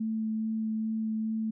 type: tone with vibrato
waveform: sine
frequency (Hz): 220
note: A3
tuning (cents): 0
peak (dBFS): -28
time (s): 0-1.51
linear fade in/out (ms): 10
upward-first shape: sine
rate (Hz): 2.4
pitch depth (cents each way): 9
effects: none